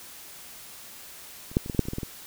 clicks, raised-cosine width 3 ms, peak -30 / -7 / -24 / -17 / -21 / -6 / -29 / -17 / -19 / -17 / -19 dBFS, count 11, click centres 1.515 / 1.569 / 1.661 / 1.698 / 1.748 / 1.793 / 1.854 / 1.885 / 1.934 / 1.984 / 2.032 s, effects white hiss -45 dBFS RMS until 2.26 s

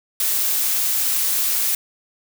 blue noise, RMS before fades -20 dBFS, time 0.2-1.75 s, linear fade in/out 2 ms, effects none

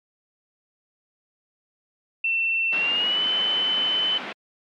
sine tone with pitch glide, 2691 to 3038 Hz, E7 to F#7, +35 to +45 cents, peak -20 dBFS, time 2.24-4.18 s, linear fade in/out 5 ms, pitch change +210 cents, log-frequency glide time 2.74-3.25 s
white band-pass noise, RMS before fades -34 dBFS, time 2.72-4.33 s, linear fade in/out 10 ms, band 170 to 2900 Hz, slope 24 dB/octave
effects MP3 96 kbps

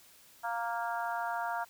harmonic tone, 233.1 Hz, A#3, in tune, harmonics 3 / 4 / 5 / 6 / 7, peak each -36 / -36 / -44 / -39 / -44 dBFS, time 0.43-1.65 s, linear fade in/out 20 ms, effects white hiss -59 dBFS RMS until 1.69 s

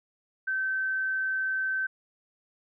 sine tone, 1542 Hz, G6, 29 cents flat, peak -26 dBFS, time 0.47-1.87 s, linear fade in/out 10 ms, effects none

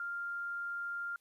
sine tone, 1396.9 Hz, F6, in tune, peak -36 dBFS, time 0-1.16 s, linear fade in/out 2 ms, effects white hiss -74 dBFS RMS until 1.2 s + resampled to 32000 Hz

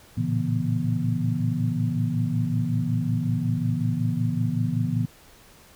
sine tone cluster, 111.6 / 117 / 142 / 167.2 / 241.4 Hz, A2 / A#2 / C#3 / E3 / B3, +25 / +7 / +42 / +25 / -39 cents, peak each -29 / -27 / -30 / -27 / -29 dBFS, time 0.17-5.06 s, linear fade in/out 10 ms, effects pink hiss -52 dBFS RMS until 5.75 s

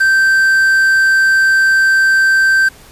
triangle tone with quantisation, 1560 Hz, G6, 9 cents flat, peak -6 dBFS, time 0-2.69 s, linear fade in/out 10 ms, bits 5, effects pink hiss -41 dBFS RMS until 2.91 s + resampled to 32000 Hz

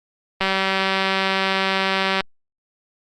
click train, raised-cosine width 0.3 ms, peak -4 dBFS, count 346, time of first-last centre 0.41-2.207 s, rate 192 Hz, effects Opus 32 kbps

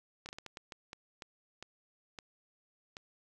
slowing click train, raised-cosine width 0.2 ms, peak -27 dBFS, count 12, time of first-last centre 0.26-2.969 s, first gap 29 ms, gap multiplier 1.39, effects 11-bit

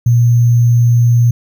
sine tone with sample-and-hold, 118.8 Hz, A#2, 33 cents sharp, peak -6 dBFS, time 0.06-1.31 s, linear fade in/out 5 ms, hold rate 6300 Hz, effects none

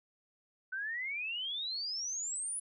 sine exponential sweep, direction up, 1498 to 10130 Hz, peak -35 dBFS, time 0.72-2.6 s, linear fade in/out 10 ms, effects none

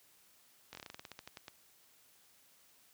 slowing click train, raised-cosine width 0.2 ms, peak -29 dBFS, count 15, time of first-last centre 0.73-1.482 s, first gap 20 ms, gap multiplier 1.14, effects white hiss -66 dBFS RMS until 2.93 s + high-pass 60 Hz 12 dB/octave

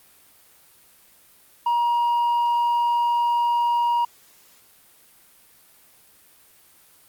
triangle tone with hard clipping, 950 Hz, A#5, 33 cents sharp, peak -17 dBFS, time 1.66-4.05 s, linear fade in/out 5 ms, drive 1 dB, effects white hiss -54 dBFS RMS until 7.08 s + Opus 32 kbps

